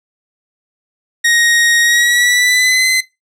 sawtooth tone with pitch glide, 1875 to 2045 Hz, A#6 to C7, +10 to -40 cents, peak -6 dBFS, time 1.24-3.01 s, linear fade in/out 10 ms, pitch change +150 cents, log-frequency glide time 1.81-2.86 s, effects noise-tail reverb RT60 0.2 s tail -19 dB re dry + low-pass 11000 Hz 12 dB/octave

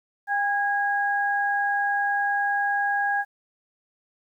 sine tone pair together, 805.6 / 1645 Hz, G5 / G#6, +47 / -17 cents, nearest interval octave, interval 1236 cents, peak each -24 dBFS, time 0.27-3.25 s, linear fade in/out 50 ms, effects 10-bit

